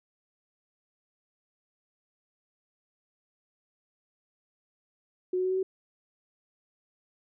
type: tone with pitch steps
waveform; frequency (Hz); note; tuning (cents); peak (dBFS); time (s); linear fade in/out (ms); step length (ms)
sine; 366 / 369.2 / 372.4 / 375.6 / 378.9; F#4 / F#4 / F#4 / F#4 / F#4; -19 / -4 / +11 / +26 / +41; -25; 5.33-5.63; 5; 60
effects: none